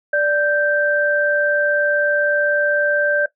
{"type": "tone pair together", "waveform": "sine", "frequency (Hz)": [586.6, 1566], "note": ["D5", "G6"], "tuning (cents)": [-2, -2], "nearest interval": "octave + perfect fourth", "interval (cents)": 1700, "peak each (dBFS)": -17, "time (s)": [0.13, 3.26], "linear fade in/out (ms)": 5, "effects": ["noise-tail reverb RT60 0.1 s tail -17 dB re dry"]}